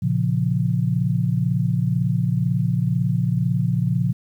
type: chord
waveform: sine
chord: Bb minor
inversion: none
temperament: equal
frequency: 116.54 / 138.59 / 174.61 Hz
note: Bb2 / Db3 / F3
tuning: 0 / 0 / 0 cents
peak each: -22 / -22 / -22 dBFS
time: 0.02-4.13 s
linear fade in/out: 10 ms
effects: 9-bit